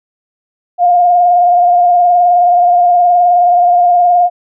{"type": "tone with vibrato", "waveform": "sine", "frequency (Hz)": 707, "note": "F5", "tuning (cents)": 21, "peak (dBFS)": -5, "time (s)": [0.78, 4.3], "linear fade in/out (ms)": 50, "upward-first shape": "sine", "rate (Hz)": 19, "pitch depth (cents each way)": 33, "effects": []}